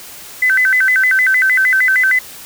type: tone with vibrato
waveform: sine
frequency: 1762 Hz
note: A6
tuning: 2 cents sharp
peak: -9 dBFS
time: 0.42-2.19 s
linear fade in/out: 5 ms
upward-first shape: square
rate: 6.5 Hz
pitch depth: 230 cents each way
effects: white hiss -34 dBFS RMS until 2.45 s